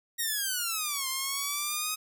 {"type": "exponential two-way sweep", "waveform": "5% pulse", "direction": "down then up", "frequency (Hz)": [1900, 1046.5, 1265], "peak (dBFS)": -18, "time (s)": [0.18, 1.96], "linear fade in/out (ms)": 20, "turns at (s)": 1.08, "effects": []}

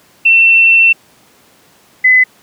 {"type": "tone pair in turn", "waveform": "sine", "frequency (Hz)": [2694, 2018], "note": ["E7", "B6"], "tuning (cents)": [37, 37], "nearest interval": "perfect fourth", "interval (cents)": 500, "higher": "first", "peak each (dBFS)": -4, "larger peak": "neither", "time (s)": [[0.25, 0.93], [2.04, 2.24]], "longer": "first", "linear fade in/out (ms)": 10, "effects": ["pink hiss -47 dBFS RMS until 2.42 s", "high-pass 150 Hz 12 dB/octave"]}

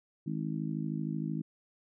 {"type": "harmonic tone", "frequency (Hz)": 53, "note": "G#1", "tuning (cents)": 36, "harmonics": [3, 4, 5, 6], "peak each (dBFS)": [-35, -37, -39, -41], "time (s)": [0.26, 1.42], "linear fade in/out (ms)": 10, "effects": []}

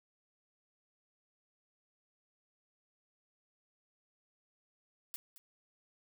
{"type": "noise with echo", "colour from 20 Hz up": "blue", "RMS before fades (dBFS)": -42, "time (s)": [5.14, 5.16], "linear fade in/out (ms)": 0, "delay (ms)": 220, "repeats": 1, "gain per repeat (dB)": -13, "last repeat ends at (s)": 5.38, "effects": []}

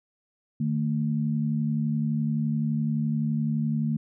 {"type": "tone pair together", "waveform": "sine", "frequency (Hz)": [152.26, 224], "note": ["D#3", "A3"], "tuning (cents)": [-37, 31], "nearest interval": "perfect fifth", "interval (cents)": 668, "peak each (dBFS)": -26, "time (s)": [0.6, 3.97], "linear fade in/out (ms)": 5, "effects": []}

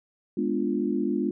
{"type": "chord", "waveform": "sine", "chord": "G# diminished seventh", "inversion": "none", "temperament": "equal", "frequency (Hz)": [207.7, 246.9, 293.7, 349.2], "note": ["G#3", "B3", "D4", "F4"], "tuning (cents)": [0, 0, 0, 0], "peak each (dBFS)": -29, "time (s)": [0.37, 1.31], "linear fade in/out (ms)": 5, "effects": []}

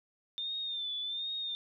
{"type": "tone with vibrato", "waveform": "sine", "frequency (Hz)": 3592, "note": "A7", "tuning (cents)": 35, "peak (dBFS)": -34, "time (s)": [0.38, 1.55], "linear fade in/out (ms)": 0, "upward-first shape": "sine", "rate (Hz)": 1.3, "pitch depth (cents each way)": 66, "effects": []}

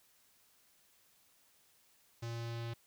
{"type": "tone with low-pass filter sweep", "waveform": "square", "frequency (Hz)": 116.54, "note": "A#2", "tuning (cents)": 0, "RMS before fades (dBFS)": -41, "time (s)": [2.22, 2.74], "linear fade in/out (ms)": 10, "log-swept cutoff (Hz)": [5900, 3800], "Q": 1.8, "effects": ["white hiss -69 dBFS RMS until 2.86 s"]}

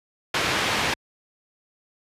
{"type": "low-pass noise", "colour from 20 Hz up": "white", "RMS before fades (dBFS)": -24, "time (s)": [0.34, 0.94], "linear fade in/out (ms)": 5, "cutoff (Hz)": 3000, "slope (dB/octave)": 12, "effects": ["high-pass 60 Hz 12 dB/octave", "resampled to 32000 Hz"]}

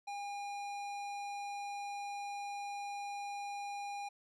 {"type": "tone with low-pass filter", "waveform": "square", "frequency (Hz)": 810, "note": "G#5", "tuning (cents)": -43, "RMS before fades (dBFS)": -42, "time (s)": [0.07, 4.09], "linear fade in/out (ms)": 10, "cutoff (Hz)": 7100, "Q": 0.62, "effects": []}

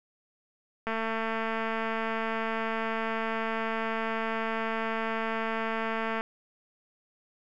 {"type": "click train", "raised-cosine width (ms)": 0.5, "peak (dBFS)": -17, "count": 1197, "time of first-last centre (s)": [0.87, 6.209], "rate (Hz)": 224, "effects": []}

